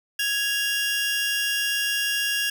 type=tone pair together; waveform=sawtooth; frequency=1661.2 / 2794 Hz; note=G#6 / F7; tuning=0 / 0 cents; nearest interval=major sixth; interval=900 cents; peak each=-22 dBFS; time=0.19-2.5 s; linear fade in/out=5 ms; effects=none